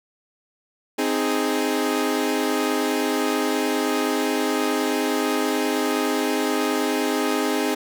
sawtooth chord, Ab major, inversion first, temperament equal, 261.6 / 311.1 / 415.3 Hz, C4 / Eb4 / Ab4, 0 / 0 / 0 cents, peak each -21 dBFS, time 0.98-7.75 s, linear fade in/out 10 ms, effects none

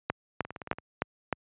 two click trains, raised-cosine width 0.5 ms, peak -11 / -24 dBFS, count 5 / 7, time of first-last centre 0.1-1.327 / 0.45-0.785 s, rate 3.26 / 17.9 Hz, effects high-pass 80 Hz 12 dB/octave + resampled to 8000 Hz

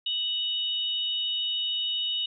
sine tone pair together, 2959 / 3723 Hz, F#7 / A#7, -1 / -3 cents, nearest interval major third, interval 398 cents, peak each -28 / -30 dBFS, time 0.06-2.26 s, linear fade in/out 5 ms, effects none

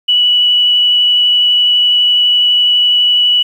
sine tone with vibrato, 2948 Hz, F#7, 7 cents flat, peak -7 dBFS, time 0.08-3.43 s, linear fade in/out 10 ms, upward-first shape sine, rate 12 Hz, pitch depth 8 cents each way, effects 7-bit

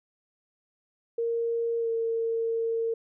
sine tone with pitch glide, 464 to 456.3 Hz, A#4 to A#4, -8 to -37 cents, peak -25 dBFS, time 1.18-2.94 s, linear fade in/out 5 ms, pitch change -29 cents, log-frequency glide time 1.79-1.89 s, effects none

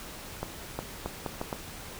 accelerating click train, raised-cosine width 1 ms, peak -17 dBFS, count 6, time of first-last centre 0.43-1.528 s, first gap 360 ms, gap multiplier 0.75, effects pink hiss -43 dBFS RMS until 1.99 s

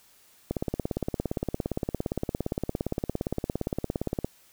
click train, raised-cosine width 2 ms, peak -14 dBFS, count 66, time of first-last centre 0.51-4.246 s, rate 17.4 Hz, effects white hiss -59 dBFS RMS until 4.52 s

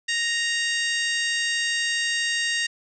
harmonic tone, 932.3 Hz, A#5, in tune, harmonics 2 / 3 / 4 / 5 / 6 / 7 / 8 / 9, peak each -25 / -29 / -31 / -33 / -35 / -36 / -37 / -38 dBFS, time 0.08-2.67 s, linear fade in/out 10 ms, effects none

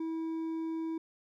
triangle tone with hard clipping, 324.6 Hz, E4, 27 cents flat, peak -34 dBFS, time 0-0.98 s, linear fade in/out 5 ms, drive 7 dB, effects none

